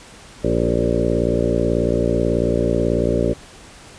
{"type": "harmonic tone with a mistuned harmonic", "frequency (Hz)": 58.27, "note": "A#1", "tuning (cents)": 0, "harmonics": [1, 2, 3, 4, 5, 6, 7, 8, 9, 10], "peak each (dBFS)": [-25, -25, -25, -25, -25, -25, -25, -25, -25, -25], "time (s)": [0.43, 3.34], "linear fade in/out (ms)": 20, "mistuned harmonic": 7, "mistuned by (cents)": -26, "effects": ["pink hiss -42 dBFS RMS until 3.98 s", "resampled to 22050 Hz"]}